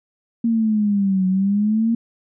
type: exponential two-way sweep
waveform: sine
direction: down then up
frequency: 233.1 to 185 to 233.1 Hz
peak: -15 dBFS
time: 0.44-1.95 s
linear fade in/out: 5 ms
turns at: 1.27 s
effects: none